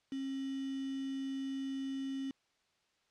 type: tone with quantisation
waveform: sine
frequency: 269.9 Hz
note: C#4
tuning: 46 cents flat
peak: -36 dBFS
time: 0.12-2.31 s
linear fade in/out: 2 ms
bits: 8
effects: white hiss -75 dBFS RMS until 3.1 s + low-pass 5000 Hz 12 dB/octave